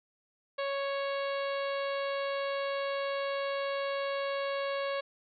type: harmonic tone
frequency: 554.4 Hz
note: C#5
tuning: in tune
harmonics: 1 / 2 / 3 / 4 / 5 / 6 / 7 / 8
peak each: -32 / -38 / -42 / -44 / -46 / -48 / -49 / -50 dBFS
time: 0.58-5.01 s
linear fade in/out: 10 ms
effects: none